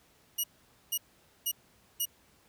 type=tone bursts; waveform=5% pulse; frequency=2900 Hz; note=F#7; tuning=35 cents flat; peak=-20 dBFS; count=4; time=0.38-2.056 s; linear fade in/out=10 ms; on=59 ms; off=480 ms; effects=pink hiss -64 dBFS RMS until 2.48 s + high-pass 60 Hz 12 dB/octave